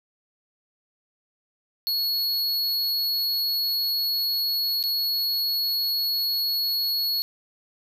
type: tone with dropouts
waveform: square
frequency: 4351 Hz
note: C#8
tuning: 33 cents flat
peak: -23 dBFS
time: 1.87-7.22 s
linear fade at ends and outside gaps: 0 ms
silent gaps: 4.828-4.838 s
effects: 10-bit